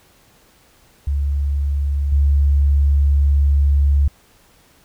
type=tone with level steps; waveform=sine; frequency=70.8 Hz; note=C#2; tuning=37 cents sharp; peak=-16 / -11 dBFS; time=1.07-4.08 s; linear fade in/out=5 ms; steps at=2.12 s; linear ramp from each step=5 ms; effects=pink hiss -53 dBFS RMS until 4.84 s